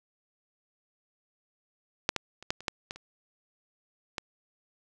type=clicks; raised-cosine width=0.2 ms; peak=-6 / -11 / -28 / -10 / -27 / -11 / -18 / -30 / -15 dBFS; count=9; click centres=2.091 / 2.163 / 2.426 / 2.505 / 2.606 / 2.682 / 2.909 / 2.96 / 4.182 s; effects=none